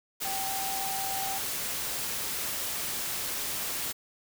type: tone in noise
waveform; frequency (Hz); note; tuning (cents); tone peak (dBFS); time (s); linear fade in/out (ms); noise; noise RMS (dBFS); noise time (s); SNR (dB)
sine; 777; G5; -16; -34; 0.24-1.39; 20; white; -33; 0.2-3.93; -4
effects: none